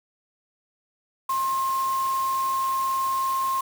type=tone in noise; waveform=sine; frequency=1064 Hz; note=C6; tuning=29 cents sharp; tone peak=-22 dBFS; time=1.29-3.61 s; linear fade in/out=5 ms; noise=white; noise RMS=-38 dBFS; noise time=1.29-3.61 s; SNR=+13 dB; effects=none